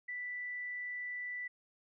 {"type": "tone", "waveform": "sine", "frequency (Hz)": 1975.5, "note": "B6", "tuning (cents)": 0, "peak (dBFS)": -38, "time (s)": [0.08, 1.48], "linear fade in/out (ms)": 10, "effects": []}